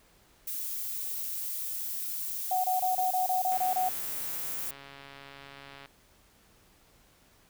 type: noise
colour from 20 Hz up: violet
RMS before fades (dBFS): -35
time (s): 0.47-4.71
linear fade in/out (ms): 5
type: tone bursts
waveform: sine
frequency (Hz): 740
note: F#5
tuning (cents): 0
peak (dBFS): -25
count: 9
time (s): 2.51-3.888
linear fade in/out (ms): 5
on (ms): 130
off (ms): 26
type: click train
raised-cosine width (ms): 0.3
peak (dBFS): -31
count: 326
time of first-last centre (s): 3.52-5.858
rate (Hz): 139
effects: pink hiss -62 dBFS RMS until 7.49 s